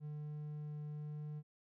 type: tone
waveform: triangle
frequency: 149.9 Hz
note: D3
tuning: 36 cents sharp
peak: -40 dBFS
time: 0-1.43 s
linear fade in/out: 50 ms
effects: none